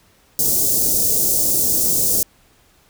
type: band-stop noise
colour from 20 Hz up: white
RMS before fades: -17 dBFS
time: 0.39-2.23 s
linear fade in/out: 2 ms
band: 550 to 5800 Hz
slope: 24 dB/octave
effects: pink hiss -55 dBFS RMS until 2.89 s